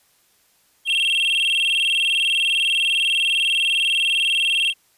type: tone with vibrato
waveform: triangle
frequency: 2960 Hz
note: F#7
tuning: in tune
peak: -15 dBFS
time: 0.85-4.74 s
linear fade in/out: 50 ms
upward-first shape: square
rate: 20 Hz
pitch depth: 150 cents each way
effects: white hiss -60 dBFS RMS until 4.97 s + resampled to 32000 Hz